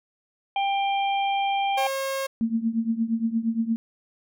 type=harmonic tone; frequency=792 Hz; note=G5; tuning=18 cents sharp; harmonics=1 / 3 / 4; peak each=-22 / -32 / -34 dBFS; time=0.56-1.87 s; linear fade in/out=2 ms
type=tone; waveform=sawtooth; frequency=540 Hz; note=C#5; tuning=45 cents flat; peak=-22 dBFS; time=1.77-2.27 s; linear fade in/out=10 ms
type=tone with tremolo; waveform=sine; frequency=227.2 Hz; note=A#3; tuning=44 cents flat; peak=-18 dBFS; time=2.41-3.76 s; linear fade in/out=0 ms; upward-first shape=triangle; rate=8.6 Hz; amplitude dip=90%
effects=none